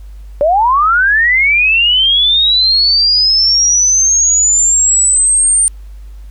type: linear sweep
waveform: sine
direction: up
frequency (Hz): 554.4 to 8910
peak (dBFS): -7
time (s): 0.41-5.68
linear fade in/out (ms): 0
effects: added 50 Hz sine -28 dBFS peak until 6.3 s + pink hiss -52 dBFS RMS until 6.3 s